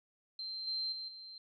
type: tone with level steps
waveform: sine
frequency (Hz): 4133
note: C8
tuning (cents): -22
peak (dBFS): -39 / -34 / -40 / -47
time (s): 0.39-1.38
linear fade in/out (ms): 2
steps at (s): 0.67 / 0.92 / 1.08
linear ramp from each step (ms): 5
effects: none